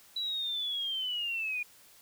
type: linear sweep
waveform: sine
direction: down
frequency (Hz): 3951 to 2423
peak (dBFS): -31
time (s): 0.16-1.63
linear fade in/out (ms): 5
effects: white hiss -58 dBFS RMS until 2.01 s